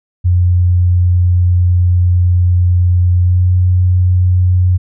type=tone with pitch glide; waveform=sine; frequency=89.1 to 90.71 Hz; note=F2 to F#2; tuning=+35 to -34 cents; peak=-7 dBFS; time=0.24-4.78 s; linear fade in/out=20 ms; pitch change=+31 cents; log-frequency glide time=3.18-3.49 s; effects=none